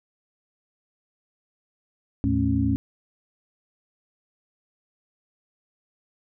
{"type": "tone cluster", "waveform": "sine", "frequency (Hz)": [77.7, 108.2, 214, 273], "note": ["D#2", "A2", "A3", "C#4"], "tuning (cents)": [-2, -29, -48, -26], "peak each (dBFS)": [-27, -25, -27, -23], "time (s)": [2.24, 2.76], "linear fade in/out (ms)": 0, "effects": []}